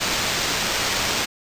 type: noise with sample-and-hold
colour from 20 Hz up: white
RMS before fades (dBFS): -23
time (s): 0-1.26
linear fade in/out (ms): 20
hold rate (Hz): 11025
effects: resampled to 32000 Hz